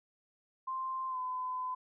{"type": "tone with pitch glide", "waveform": "sine", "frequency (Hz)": [1046.5, 1014.4], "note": ["C6", "B5"], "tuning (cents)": [0, 46], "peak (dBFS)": -34, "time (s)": [0.67, 1.75], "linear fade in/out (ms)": 10, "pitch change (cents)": -54, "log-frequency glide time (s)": [1.09, 1.18], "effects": []}